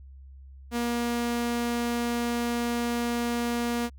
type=tone; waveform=sawtooth; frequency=237.7 Hz; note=A#3; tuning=34 cents sharp; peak=-22 dBFS; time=0.71-3.9 s; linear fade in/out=50 ms; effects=added 67 Hz sine -44 dBFS peak until 3.98 s